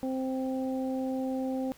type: harmonic tone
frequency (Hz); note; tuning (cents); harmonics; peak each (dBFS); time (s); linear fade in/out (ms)
261.6; C4; 0; 1 / 2 / 3; -30 / -35 / -41; 0.03-1.72; 0
effects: pink hiss -56 dBFS RMS until 1.77 s